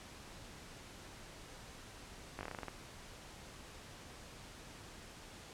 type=slowing click train; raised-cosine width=0.5 ms; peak=-27 dBFS; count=10; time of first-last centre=2.39-2.683 s; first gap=19 ms; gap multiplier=1.13; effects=pink hiss -53 dBFS RMS until 5.53 s + low-pass 9000 Hz 12 dB/octave